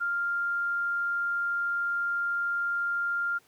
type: tone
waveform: sine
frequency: 1396.9 Hz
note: F6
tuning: in tune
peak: -26 dBFS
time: 0-3.39 s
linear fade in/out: 20 ms
effects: pink hiss -62 dBFS RMS until 3.47 s + high-pass 150 Hz 12 dB/octave